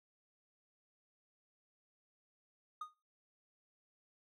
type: tone with exponential decay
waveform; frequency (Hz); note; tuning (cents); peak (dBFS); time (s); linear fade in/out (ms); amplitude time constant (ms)
triangle; 1235; D#6; -13; -36; 2.81-2.94; 5; 27
effects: noise-tail reverb RT60 0.3 s tail -20 dB re dry